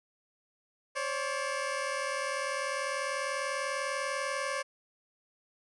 15% pulse tone pair together, 533.9 / 574 Hz, C5 / D5, +35 / -40 cents, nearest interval minor second, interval 125 cents, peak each -28 dBFS, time 0.95-4.63 s, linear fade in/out 20 ms, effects resampled to 24000 Hz

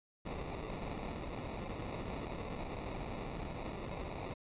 pink noise with sample-and-hold, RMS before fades -42 dBFS, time 0.25-4.34 s, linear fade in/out 10 ms, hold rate 1575 Hz, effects resampled to 8000 Hz

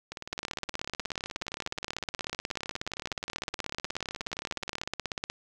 two click trains, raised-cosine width 0.2 ms, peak -20 / -14 dBFS, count 92 / 83, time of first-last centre 0.12-4.835 / 0.33-5.3 s, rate 19.3 / 16.5 Hz, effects none

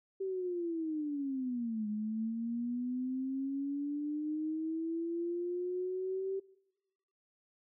sine linear two-way sweep, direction down then up, 388.7 to 209.1 to 388.7 Hz, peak -33 dBFS, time 0.2-6.4 s, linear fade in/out 10 ms, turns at 1.88 s, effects noise-tail reverb RT60 1.0 s tail -22 dB re dry

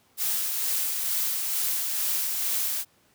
blue noise with tremolo, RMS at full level -26 dBFS, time 0.17-2.85 s, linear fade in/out 50 ms, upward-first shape sine, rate 2.2 Hz, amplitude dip 30%, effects pink hiss -63 dBFS RMS until 3.14 s + high-pass 100 Hz 12 dB/octave

